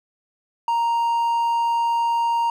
triangle tone, 932.3 Hz, A#5, in tune, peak -16 dBFS, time 0.68-2.5 s, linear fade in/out 2 ms, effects none

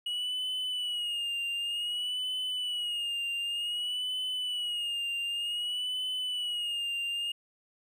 triangle tone with vibrato, 2902 Hz, F#7, 34 cents flat, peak -29 dBFS, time 0.06-7.32 s, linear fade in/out 5 ms, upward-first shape sine, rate 0.54 Hz, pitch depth 68 cents each way, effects none

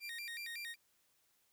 30% pulse tone with vibrato, 2100 Hz, C7, 6 cents sharp, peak -40 dBFS, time 0-0.76 s, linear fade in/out 50 ms, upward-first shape square, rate 5.4 Hz, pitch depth 210 cents each way, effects white hiss -75 dBFS RMS until 1.52 s

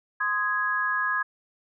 sine chord, Ab major, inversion first, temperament just, 1038.3 / 1245.9 / 1661.2 Hz, C6 / Eb6 / Ab6, -14 / +2 / 0 cents, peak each -30 / -30 / -25 dBFS, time 0.2-1.23 s, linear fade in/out 10 ms, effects none

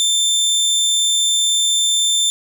25% pulse tone, 3562 Hz, A7, 21 cents sharp, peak -10 dBFS, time 0-2.3 s, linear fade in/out 0 ms, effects none

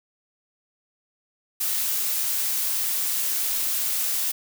blue noise, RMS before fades -25 dBFS, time 1.6-4.32 s, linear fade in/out 10 ms, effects none

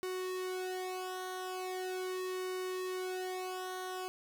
sawtooth tone with flanger, 370 Hz, F#4, in tune, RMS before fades -39 dBFS, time 0.03-4.08 s, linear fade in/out 0 ms, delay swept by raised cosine 1.2 to 2.3 ms, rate 0.4 Hz, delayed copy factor -0.85, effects none

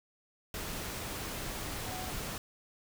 sine tone in noise, 740 Hz, F#5, in tune, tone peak -44 dBFS, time 1.86-2.1 s, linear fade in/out 2 ms, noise pink, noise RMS -39 dBFS, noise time 0.54-2.38 s, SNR -8 dB, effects none

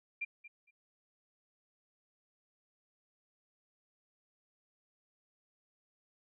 sine tone with echo, 2385 Hz, D7, 26 cents sharp, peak -34 dBFS, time 0.21-0.25 s, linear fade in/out 10 ms, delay 230 ms, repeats 2, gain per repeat -15 dB, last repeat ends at 0.71 s, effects none

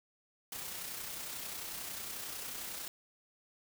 white noise with amplitude modulation, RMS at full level -41 dBFS, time 0.52-2.88 s, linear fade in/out 2 ms, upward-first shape sine, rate 31.1 Hz, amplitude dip 35%, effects none

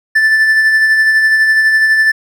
triangle tone with tremolo, 1760 Hz, A6, in tune, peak -4 dBFS, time 0.15-2.12 s, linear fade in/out 10 ms, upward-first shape sine, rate 12 Hz, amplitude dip 35%, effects none

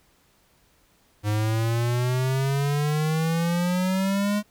square exponential sweep, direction up, 103.83 to 209.8 Hz, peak -22 dBFS, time 1.23-4.43 s, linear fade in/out 50 ms, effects pink hiss -62 dBFS RMS until 4.5 s

